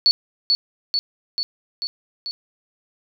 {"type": "tone with echo", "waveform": "sine", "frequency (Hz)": 4437, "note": "C#8", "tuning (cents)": 1, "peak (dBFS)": -11, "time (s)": [0.06, 0.11], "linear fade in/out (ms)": 0, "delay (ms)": 440, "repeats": 5, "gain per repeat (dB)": -3, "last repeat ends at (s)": 2.31, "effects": []}